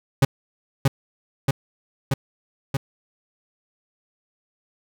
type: tone with echo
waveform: 40% pulse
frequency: 136.3 Hz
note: C#3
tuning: 29 cents flat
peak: -11 dBFS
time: 0.22-0.25 s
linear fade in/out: 5 ms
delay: 630 ms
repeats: 4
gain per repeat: -2 dB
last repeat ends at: 2.77 s
effects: none